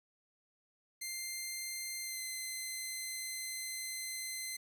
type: tone with pitch glide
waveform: 10% pulse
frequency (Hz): 2093 to 2061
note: C7 to C7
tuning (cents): 0 to -27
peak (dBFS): -30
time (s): 1.01-4.57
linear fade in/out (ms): 10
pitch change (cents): -27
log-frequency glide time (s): 2.02-2.21
effects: 11-bit